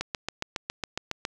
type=click train; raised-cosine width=0.2 ms; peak=-12 dBFS; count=10; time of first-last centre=0.01-1.251 s; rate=7.25 Hz; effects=none